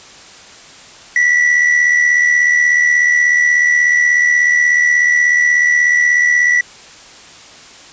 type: tone with amplitude modulation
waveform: triangle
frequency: 1954 Hz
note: B6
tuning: 19 cents flat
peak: -5 dBFS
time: 1.16-6.61 s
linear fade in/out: 2 ms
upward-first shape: sine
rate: 76.5 Hz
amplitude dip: 50%
effects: white hiss -38 dBFS RMS until 7.92 s + resampled to 16000 Hz